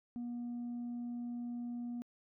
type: tone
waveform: sine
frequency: 240.2 Hz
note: B3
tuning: 48 cents flat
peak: -36 dBFS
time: 0.16-2.02 s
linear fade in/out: 0 ms
effects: tanh soft clip ceiling -37 dBFS